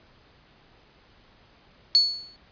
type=tone with exponential decay; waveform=sine; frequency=4415 Hz; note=C#8; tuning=8 cents flat; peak=-12 dBFS; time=1.95-2.36 s; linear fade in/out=0 ms; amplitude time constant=88 ms; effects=pink hiss -57 dBFS RMS until 2.51 s + resampled to 11025 Hz